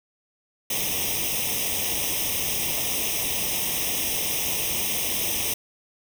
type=noise with comb filter; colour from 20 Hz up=white; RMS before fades=-26 dBFS; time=0.7-5.54 s; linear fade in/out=5 ms; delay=0.34 ms; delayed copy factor=+1; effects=none